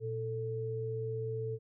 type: tone pair together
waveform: sine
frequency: 117.8 / 442.2 Hz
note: A#2 / A4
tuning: +19 / +9 cents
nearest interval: octave + major seventh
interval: 2290 cents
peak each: -37 / -36 dBFS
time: 0-1.59 s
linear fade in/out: 50 ms
effects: none